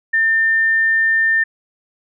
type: tone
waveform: sine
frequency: 1800 Hz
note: A6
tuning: 39 cents sharp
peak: -12 dBFS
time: 0.13-1.44 s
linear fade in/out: 10 ms
effects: none